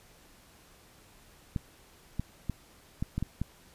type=clicks; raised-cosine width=5 ms; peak=-18 dBFS; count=7; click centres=1.562 / 2.196 / 2.497 / 3.025 / 3.18 / 3.226 / 3.416 s; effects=pink hiss -58 dBFS RMS until 3.74 s + resampled to 32000 Hz